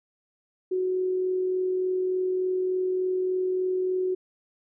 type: tone with amplitude modulation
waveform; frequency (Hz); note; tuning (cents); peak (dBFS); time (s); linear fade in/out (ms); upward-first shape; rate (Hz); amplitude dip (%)
sine; 370; F#4; 0; -22; 0.71-4.15; 10; sine; 43.4; 25
effects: none